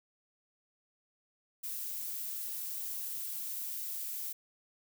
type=noise; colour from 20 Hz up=violet; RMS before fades=-39 dBFS; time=1.63-4.33 s; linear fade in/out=10 ms; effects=none